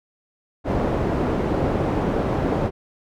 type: low-pass noise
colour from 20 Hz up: white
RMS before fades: -22 dBFS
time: 0.64-2.71 s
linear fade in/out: 50 ms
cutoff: 480 Hz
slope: 12 dB/octave
effects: none